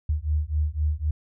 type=beating tone pair; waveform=sine; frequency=74.1 / 78 Hz; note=D2 / D#2; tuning=+16 / +5 cents; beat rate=3.9 Hz; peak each=-25 dBFS; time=0.09-1.11 s; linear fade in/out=5 ms; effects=none